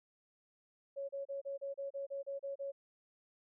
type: tone bursts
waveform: sine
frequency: 554.4 Hz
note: C#5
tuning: in tune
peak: -38 dBFS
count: 11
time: 0.96-2.72 s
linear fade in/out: 20 ms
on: 130 ms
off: 33 ms
effects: none